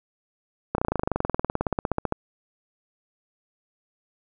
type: slowing click train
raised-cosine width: 1 ms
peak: -9 dBFS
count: 29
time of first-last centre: 0.75-2.124 s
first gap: 32 ms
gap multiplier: 1.03
effects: none